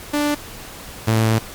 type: tone pair in turn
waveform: sawtooth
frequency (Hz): 293.7 / 111.32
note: D4 / A2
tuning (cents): 0 / +21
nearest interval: octave + perfect fourth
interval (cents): 1679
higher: first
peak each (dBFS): -13 / -10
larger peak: second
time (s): 0.13-0.35 / 1.07-1.39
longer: second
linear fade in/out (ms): 10
effects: pink hiss -36 dBFS RMS until 1.54 s + MP3 96 kbps